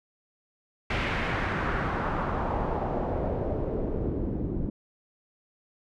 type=noise with low-pass filter sweep; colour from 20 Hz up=pink; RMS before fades=-29 dBFS; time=0.9-4.7 s; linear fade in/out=5 ms; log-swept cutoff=2500 to 270 Hz; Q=1.8; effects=none